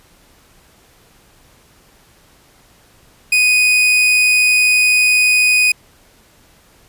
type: tone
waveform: 40% pulse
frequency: 2489 Hz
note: D#7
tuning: in tune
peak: -9 dBFS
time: 3.32-5.72 s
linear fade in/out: 5 ms
effects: pink hiss -50 dBFS RMS until 6.88 s + resampled to 32000 Hz